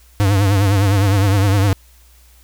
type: tone with vibrato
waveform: square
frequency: 99.2 Hz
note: G2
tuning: 21 cents sharp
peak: -12 dBFS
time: 0.2-1.73 s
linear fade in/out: 0 ms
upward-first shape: triangle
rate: 9.8 Hz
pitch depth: 100 cents each way
effects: added 60 Hz sine -46 dBFS peak until 2.43 s + white hiss -52 dBFS RMS until 2.43 s